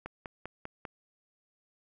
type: click train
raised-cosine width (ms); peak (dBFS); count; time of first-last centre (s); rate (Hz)
0.5; -24; 5; 0.06-0.852; 5.05
effects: none